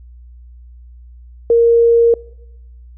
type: tone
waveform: sine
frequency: 466.2 Hz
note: A#4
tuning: in tune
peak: -7 dBFS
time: 1.5-2.14 s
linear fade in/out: 2 ms
effects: noise-tail reverb RT60 0.9 s tail -24 dB re dry + added 60 Hz sine -36 dBFS peak until 2.97 s